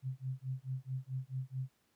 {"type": "tone with tremolo", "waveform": "sine", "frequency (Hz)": 130.81, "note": "C3", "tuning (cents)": 0, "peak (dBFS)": -33, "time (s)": [0.02, 1.7], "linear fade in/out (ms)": 50, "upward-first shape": "sine", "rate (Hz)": 4.6, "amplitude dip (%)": 100, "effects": ["pink hiss -75 dBFS RMS until 1.95 s", "high-pass 80 Hz 12 dB/octave"]}